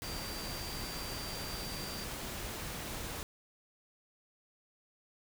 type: tone in noise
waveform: sine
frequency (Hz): 4699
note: D8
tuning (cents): 0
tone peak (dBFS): -45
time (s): 0.04-2.04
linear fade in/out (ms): 0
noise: pink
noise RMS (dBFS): -41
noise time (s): 0.02-3.23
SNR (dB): -7
effects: none